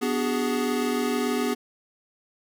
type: chord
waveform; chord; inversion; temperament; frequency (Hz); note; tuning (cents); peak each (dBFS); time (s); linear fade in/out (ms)
square; G# half-diminished seventh; first; equal with one note detuned; 246.9 / 293.7 / 377.1 / 415.3; B3 / D4 / F#4 / G#4; 0 / 0 / +33 / 0; -27 / -33 / -33 / -29; 0.01-1.55; 20
effects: none